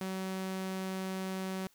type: tone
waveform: sawtooth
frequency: 189 Hz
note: F#3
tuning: 37 cents sharp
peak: -31 dBFS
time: 0.01-1.67 s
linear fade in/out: 2 ms
effects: white hiss -67 dBFS RMS until 1.74 s